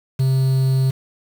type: tone with quantisation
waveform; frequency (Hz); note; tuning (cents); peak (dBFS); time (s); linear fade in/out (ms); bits
triangle; 132.4; C3; +21; -12; 0.19-0.91; 10; 6
effects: none